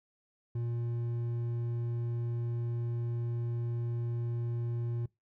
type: tone with hard clipping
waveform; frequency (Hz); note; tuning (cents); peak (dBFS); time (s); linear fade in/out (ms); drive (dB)
triangle; 118.2; A#2; +24; -33; 0.55-5.06; 5; 9
effects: noise-tail reverb RT60 0.2 s tail -23 dB re dry